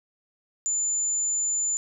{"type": "tone", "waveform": "sine", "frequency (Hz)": 7060, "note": "A8", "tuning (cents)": 5, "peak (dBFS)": -23, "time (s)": [0.66, 1.77], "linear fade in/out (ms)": 0, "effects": []}